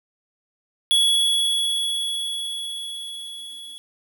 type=tone with level ramp; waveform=square; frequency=3371 Hz; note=G#7; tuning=25 cents sharp; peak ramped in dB=-15 to -37 dBFS; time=0.91-3.78 s; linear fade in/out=0 ms; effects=9-bit